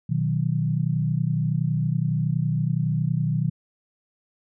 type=chord; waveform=sine; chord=B major; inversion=none; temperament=equal; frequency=123.47 / 155.56 / 185 Hz; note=B2 / D#3 / F#3; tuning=0 / 0 / 0 cents; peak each=-25 / -23 / -29 dBFS; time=0.09-3.5 s; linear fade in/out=10 ms; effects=none